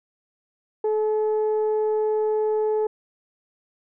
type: tone pair together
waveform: sine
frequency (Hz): 430 / 858.4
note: A4 / A5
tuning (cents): -40 / -43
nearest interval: octave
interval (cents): 1197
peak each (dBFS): -19 / -30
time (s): 0.84-2.87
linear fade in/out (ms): 5
effects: tanh soft clip ceiling -14 dBFS